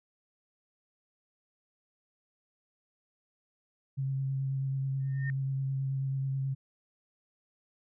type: tone with vibrato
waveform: sine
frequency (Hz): 135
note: C#3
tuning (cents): -45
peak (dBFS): -29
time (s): 3.97-6.55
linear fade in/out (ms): 20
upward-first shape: sine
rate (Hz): 9.3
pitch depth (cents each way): 15
type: tone with exponential growth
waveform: sine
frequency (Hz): 1826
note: A#6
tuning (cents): -36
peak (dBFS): -34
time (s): 5-5.3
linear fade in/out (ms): 1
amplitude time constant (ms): 64
effects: none